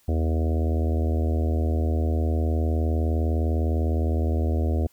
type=harmonic tone; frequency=79.7 Hz; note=D#2; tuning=42 cents sharp; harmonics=1 / 3 / 4 / 5 / 6 / 7 / 8 / 9; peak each=-21 / -31 / -33 / -35 / -37 / -38 / -39 / -40 dBFS; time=0.08-4.87 s; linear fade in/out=5 ms; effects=white hiss -62 dBFS RMS until 4.92 s